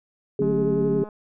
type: tone with vibrato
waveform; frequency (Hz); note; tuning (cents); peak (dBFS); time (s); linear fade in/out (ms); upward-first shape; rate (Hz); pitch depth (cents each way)
sine; 405.8; G#4; -40; -21; 0.39-1.04; 2; sine; 11; 44
type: chord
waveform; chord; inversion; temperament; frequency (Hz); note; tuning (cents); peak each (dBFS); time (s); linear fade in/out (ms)
sine; D major seventh; none; equal; 146.83 / 185 / 220 / 277.2; D3 / F#3 / A3 / C#4; 0 / 0 / 0 / 0; -28; 0.39-1.04; 10
type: click train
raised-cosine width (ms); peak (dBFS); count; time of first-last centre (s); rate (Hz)
1; -28; 142; 0.42-1.088; 211
effects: none